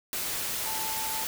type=tone in noise; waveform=sine; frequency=880 Hz; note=A5; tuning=in tune; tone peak=-36 dBFS; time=0.66-1.24 s; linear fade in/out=0 ms; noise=white; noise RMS=-32 dBFS; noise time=0.13-1.27 s; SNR=-7 dB; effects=none